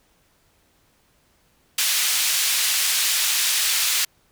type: band-pass noise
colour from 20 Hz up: pink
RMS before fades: -21 dBFS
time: 1.78-4.05 s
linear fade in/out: 5 ms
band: 2700 to 16000 Hz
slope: 12 dB/octave
effects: pink hiss -62 dBFS RMS until 4.31 s